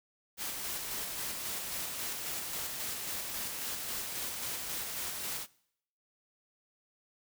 white noise with tremolo, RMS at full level -37 dBFS, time 0.37-5.47 s, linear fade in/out 50 ms, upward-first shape square, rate 3.7 Hz, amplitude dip 25%, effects noise-tail reverb RT60 0.7 s tail -22 dB re dry

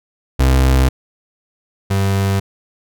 35% pulse tone pair in turn, 65.41 / 97.76 Hz, C2 / G2, 0 / -4 cents, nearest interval perfect fifth, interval 696 cents, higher second, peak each -8 / -12 dBFS, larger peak first, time 0.39-0.89 / 1.9-2.4 s, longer neither, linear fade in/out 10 ms, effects none

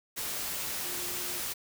sine tone in noise, 354.8 Hz, F4, 27 cents sharp, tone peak -46 dBFS, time 0.84-1.41 s, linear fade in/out 20 ms, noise white, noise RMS -35 dBFS, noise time 0.16-1.54 s, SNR -14 dB, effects none

